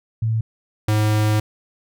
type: tone pair in turn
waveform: sine / square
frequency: 111.8 / 106.91 Hz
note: A2 / A2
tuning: +28 / -49 cents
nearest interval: minor second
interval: 77 cents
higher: first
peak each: -17 / -16 dBFS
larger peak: second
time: 0.22-0.41 / 0.88-1.4 s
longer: second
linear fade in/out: 5 ms
effects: none